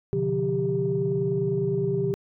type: tone cluster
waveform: sine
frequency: 126.9 / 146.2 / 176.5 / 395.4 Hz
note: B2 / D3 / F3 / G4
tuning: +47 / -7 / +19 / +15 cents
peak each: -30 / -29 / -30 / -24 dBFS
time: 0.13-2.14 s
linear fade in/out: 0 ms
effects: tanh soft clip ceiling -13 dBFS